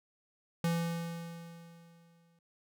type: tone with exponential decay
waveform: square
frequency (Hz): 168.3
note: E3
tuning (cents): +36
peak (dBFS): -28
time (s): 0.64-2.39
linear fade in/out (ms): 2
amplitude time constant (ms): 380
effects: none